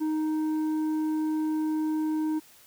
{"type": "tone with tanh clipping", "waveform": "sine", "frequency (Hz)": 311.1, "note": "D#4", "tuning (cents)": 0, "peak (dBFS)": -26, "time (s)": [0, 2.4], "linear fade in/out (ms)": 20, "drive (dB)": 6, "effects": ["white hiss -55 dBFS RMS until 2.66 s"]}